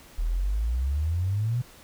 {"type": "exponential sweep", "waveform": "sine", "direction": "up", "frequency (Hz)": [38, 126.2], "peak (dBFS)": -23, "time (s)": [0.18, 1.62], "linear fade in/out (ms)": 10, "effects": ["pink hiss -51 dBFS RMS until 1.83 s"]}